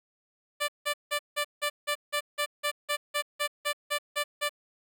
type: tone bursts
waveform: 10% pulse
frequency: 587.3 Hz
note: D5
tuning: in tune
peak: -18 dBFS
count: 16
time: 0.6-4.494 s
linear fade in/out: 20 ms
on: 84 ms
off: 170 ms
effects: none